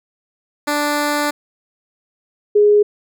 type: tone pair in turn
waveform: 10% pulse / sine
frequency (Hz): 293.7 / 415.4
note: D4 / G#4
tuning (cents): 0 / 0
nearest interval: tritone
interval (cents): 600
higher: second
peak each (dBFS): -8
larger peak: neither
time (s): 0.67-1.31 / 2.55-2.83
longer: first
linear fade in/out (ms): 10
effects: none